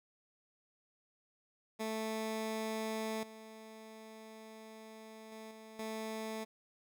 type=tone with level steps; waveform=15% pulse; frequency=220 Hz; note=A3; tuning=in tune; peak=-30 / -44 / -41 / -45 / -33 dBFS; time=1.79-6.45 s; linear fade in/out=20 ms; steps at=3.23 / 5.32 / 5.51 / 5.79 s; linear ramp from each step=2 ms; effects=none